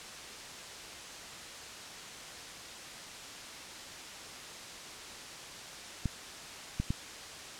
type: clicks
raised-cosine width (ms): 5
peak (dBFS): -18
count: 3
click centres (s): 6.057 / 6.8 / 6.905
effects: white hiss -45 dBFS RMS until 7.59 s + low-pass 7000 Hz 12 dB/octave